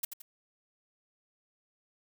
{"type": "noise with echo", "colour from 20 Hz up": "blue", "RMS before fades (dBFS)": -32, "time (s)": [0.03, 0.05], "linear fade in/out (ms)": 5, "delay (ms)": 85, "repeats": 2, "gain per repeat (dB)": -8, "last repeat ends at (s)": 0.22, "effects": []}